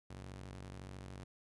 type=ring-modulated tone; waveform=sawtooth; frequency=94.1 Hz; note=F#2; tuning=30 cents sharp; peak=-40 dBFS; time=0.1-1.24 s; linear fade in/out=5 ms; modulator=26.2 Hz; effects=resampled to 24000 Hz